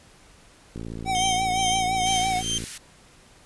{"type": "click train", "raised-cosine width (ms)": 3, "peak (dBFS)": -22, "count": 107, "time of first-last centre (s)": [0.76, 2.639], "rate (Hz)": 56.4}
{"type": "tone with vibrato", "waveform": "square", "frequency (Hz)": 751, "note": "F#5", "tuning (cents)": 26, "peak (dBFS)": -23, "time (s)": [1.05, 2.43], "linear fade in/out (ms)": 50, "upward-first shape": "triangle", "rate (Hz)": 5.9, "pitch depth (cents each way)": 63}
{"type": "tone with tremolo", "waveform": "25% pulse", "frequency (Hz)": 3142, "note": "G7", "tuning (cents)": 3, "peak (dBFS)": -20, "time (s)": [1.15, 2.58], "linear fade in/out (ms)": 0, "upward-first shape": "sine", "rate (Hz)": 2.3, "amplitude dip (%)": 90}
{"type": "high-pass noise", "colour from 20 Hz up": "white", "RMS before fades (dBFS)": -36, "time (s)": [2.06, 2.78], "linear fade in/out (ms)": 5, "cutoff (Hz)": 1500, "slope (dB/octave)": 24}
{"effects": ["pink hiss -53 dBFS RMS until 3.45 s", "resampled to 24000 Hz"]}